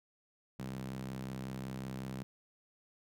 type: tone with high-pass filter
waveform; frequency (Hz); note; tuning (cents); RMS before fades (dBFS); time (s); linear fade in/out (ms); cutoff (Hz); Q
sawtooth; 65.41; C2; 0; -42; 0.59-2.23; 0; 160; 3.1
effects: none